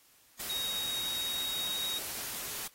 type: tone in noise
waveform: sine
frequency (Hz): 3779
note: A#7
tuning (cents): +23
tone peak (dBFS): -33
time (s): 0.49-1.99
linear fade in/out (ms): 10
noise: white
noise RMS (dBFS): -39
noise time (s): 0.39-2.68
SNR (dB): +3
effects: white hiss -63 dBFS RMS until 2.74 s + AAC 48 kbps